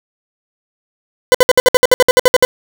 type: tone bursts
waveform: 40% pulse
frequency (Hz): 504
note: B4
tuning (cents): +35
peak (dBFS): -3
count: 14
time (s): 1.32-2.45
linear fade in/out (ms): 0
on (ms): 25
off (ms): 60
effects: none